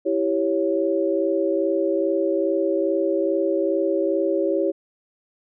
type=chord; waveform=sine; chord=C# diminished; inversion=first; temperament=equal; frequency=329.6 / 392 / 554.4 Hz; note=E4 / G4 / C#5; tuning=0 / 0 / 0 cents; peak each=-23 dBFS; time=0.05-4.72 s; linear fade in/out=20 ms; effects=none